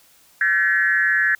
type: tone with frequency modulation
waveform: sine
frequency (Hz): 1713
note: A6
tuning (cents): -47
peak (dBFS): -15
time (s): 0.41-1.35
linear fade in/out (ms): 2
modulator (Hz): 173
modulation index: 1.1
effects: white hiss -54 dBFS RMS until 1.39 s